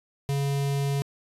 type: tone with notch filter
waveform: square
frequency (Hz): 140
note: C#3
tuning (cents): +18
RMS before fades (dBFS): -26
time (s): 0.29-1.02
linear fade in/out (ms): 0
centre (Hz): 1400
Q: 1.5
effects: resampled to 32000 Hz